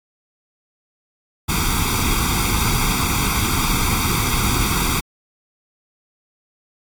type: noise with comb filter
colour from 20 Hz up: pink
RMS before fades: -19 dBFS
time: 1.48-5.01 s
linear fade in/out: 20 ms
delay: 0.85 ms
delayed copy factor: +1
effects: AAC 64 kbps